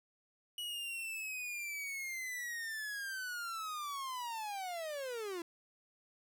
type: linear sweep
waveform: 45% pulse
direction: down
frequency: 2933 to 329.6 Hz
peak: -39 dBFS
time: 0.58-5.42 s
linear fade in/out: 2 ms
effects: none